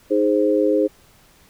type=chord; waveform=sine; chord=Ab major; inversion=second; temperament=equal; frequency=311.1 / 415.3 / 523.3 Hz; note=Eb4 / Ab4 / C5; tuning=0 / 0 / 0 cents; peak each=-19 dBFS; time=0.1-0.88 s; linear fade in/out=20 ms; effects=pink hiss -53 dBFS RMS until 1.49 s